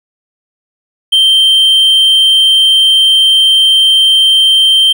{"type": "tone", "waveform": "triangle", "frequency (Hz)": 3136, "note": "G7", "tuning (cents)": 0, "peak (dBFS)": -3, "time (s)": [1.12, 4.93], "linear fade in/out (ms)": 10, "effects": []}